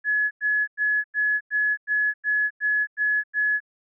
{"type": "tone bursts", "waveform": "sine", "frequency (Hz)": 1698, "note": "G#6", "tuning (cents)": 38, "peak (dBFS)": -19, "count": 10, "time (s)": [0.04, 3.604], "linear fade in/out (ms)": 50, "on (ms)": 270, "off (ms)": 96, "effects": []}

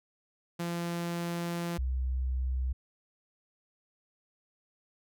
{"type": "tone pair in turn", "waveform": ["sawtooth", "sine"], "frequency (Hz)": [171.4, 64.06], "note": ["F3", "C2"], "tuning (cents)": [-32, -36], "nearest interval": "octave + perfect fourth", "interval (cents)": 1704, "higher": "first", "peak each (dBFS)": [-28, -28], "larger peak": "neither", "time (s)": [[0.59, 1.78], [1.78, 2.73]], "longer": "first", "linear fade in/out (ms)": 10, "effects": []}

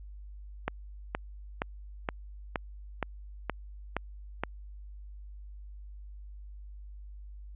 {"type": "click train", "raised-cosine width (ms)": 0.5, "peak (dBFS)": -14, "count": 9, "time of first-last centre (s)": [0.68, 4.436], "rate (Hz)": 2.13, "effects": ["added 50 Hz sine -43 dBFS peak until 7.55 s", "resampled to 8000 Hz"]}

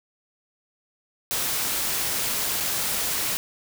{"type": "noise with dropouts", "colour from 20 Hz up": "white", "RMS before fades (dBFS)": -26, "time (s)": [1.31, 3.37], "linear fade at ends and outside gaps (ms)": 0, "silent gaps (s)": [2.602, 2.606], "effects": []}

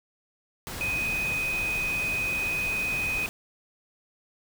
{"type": "tone in noise", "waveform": "sine", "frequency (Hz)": 2503, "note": "D#7", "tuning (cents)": 10, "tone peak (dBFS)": -26, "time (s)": [0.81, 3.26], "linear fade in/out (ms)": 0, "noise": "pink", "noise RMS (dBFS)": -36, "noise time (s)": [0.67, 3.29], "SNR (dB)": 7, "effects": []}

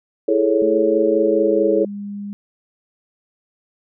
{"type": "chord", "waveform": "sine", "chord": "A major seventh", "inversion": "second", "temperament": "equal", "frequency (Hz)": [329.6, 415.3, 440, 554.4], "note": ["E4", "G#4", "A4", "C#5"], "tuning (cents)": [0, 0, 0, 0], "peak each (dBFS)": -19, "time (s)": [0.28, 1.85], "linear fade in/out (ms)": 5}
{"type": "tone with pitch glide", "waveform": "sine", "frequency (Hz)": [220, 202.9], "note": ["A3", "G#3"], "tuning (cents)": [0, -40], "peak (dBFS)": -26, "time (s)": [0.62, 2.33], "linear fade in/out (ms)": 0, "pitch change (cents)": -140, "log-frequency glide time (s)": [1.08, 1.89]}
{"effects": []}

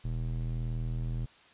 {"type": "tone with band-pass filter", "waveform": "square", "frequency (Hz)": 40.73, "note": "E1", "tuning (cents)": -20, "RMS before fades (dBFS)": -33, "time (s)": [0.04, 1.26], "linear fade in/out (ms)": 10, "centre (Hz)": 100, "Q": 1.8, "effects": ["white hiss -58 dBFS RMS until 1.53 s", "resampled to 8000 Hz"]}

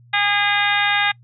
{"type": "harmonic tone", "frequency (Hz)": 408.5, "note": "G#4", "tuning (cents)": -29, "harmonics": [2, 3, 4, 5, 6, 7, 8, 9], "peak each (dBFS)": [-22, -27, -21, -21, -24, -29, -31, -25], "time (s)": [0.13, 1.12], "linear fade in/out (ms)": 10, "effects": ["noise-tail reverb RT60 0.1 s tail -24 dB re dry", "added 120 Hz sine -46 dBFS peak until 1.23 s"]}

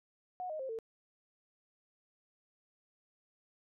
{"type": "tone with pitch steps", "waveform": "sine", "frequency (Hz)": [730, 621, 528.3, 449.4], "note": ["F#5", "D#5", "C5", "A4"], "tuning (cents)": [-24, -3, 17, 37], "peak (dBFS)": -37, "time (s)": [0.4, 0.788], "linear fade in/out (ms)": 0, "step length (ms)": 97, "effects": []}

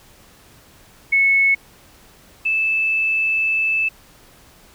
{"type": "tone pair in turn", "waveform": "sine", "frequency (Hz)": [2200, 2628], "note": ["C#7", "E7"], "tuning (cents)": [-14, -6], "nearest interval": "minor third", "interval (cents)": 308, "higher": "second", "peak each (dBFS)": [-12, -16], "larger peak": "first", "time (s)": [[1.12, 1.55], [2.45, 3.89]], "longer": "second", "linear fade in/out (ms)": 10, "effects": ["pink hiss -49 dBFS RMS until 4.74 s"]}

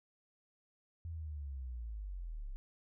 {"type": "linear sweep", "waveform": "sine", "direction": "down", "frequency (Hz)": [84.9, 31.39], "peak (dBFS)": -40, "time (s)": [1.05, 2.56], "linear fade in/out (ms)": 0, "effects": []}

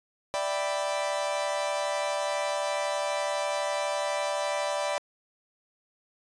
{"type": "chord", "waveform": "40% pulse", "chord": "E minor seventh", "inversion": "third", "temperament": "equal", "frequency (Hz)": [587.3, 659.3, 784, 987.8], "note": ["D5", "E5", "G5", "B5"], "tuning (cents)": [0, 0, 0, 0], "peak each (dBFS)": [-29, -35, -35, -33], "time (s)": [0.34, 4.98], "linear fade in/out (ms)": 0, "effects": ["resampled to 22050 Hz"]}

